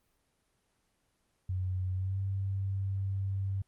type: tone with pitch glide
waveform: sine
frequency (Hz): 92.5 to 97.27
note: F#2 to G2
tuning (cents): 0 to -13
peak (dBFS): -30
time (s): 1.49-3.62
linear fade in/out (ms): 5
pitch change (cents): +87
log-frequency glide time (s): 1.93-2.19
effects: pink hiss -75 dBFS RMS until 3.67 s + Opus 24 kbps